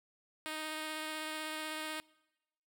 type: tone with vibrato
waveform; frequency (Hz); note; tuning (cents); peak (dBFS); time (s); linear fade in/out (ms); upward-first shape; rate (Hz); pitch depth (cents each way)
5% pulse; 311.1; D#4; 0; -27; 0.46-2; 0; sine; 16; 10
effects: noise-tail reverb RT60 1.0 s tail -24 dB re dry